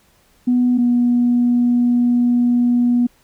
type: tone pair in turn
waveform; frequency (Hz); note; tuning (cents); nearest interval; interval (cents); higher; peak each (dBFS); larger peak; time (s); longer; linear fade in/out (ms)
sine; 246.9 / 242.4; B3 / B3; 0 / -32; unison; 32; first; -11; neither; 0.47-0.78 / 0.78-3.07; second; 10
effects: tanh soft clip ceiling -7 dBFS + pink hiss -56 dBFS RMS until 3.23 s